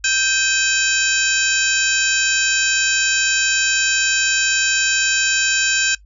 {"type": "harmonic tone with a mistuned harmonic", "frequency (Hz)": 784, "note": "G5", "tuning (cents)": 0, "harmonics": [2, 3, 4, 5, 6, 7, 8, 9], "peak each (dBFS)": [-19, -21, -26, -28, -29, -27, -29, -22], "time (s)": [0.04, 5.95], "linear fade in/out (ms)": 5, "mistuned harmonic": 3, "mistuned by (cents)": 130, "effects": ["noise-tail reverb RT60 0.1 s tail -19 dB re dry", "added 50 Hz sine -44 dBFS peak until 6.05 s"]}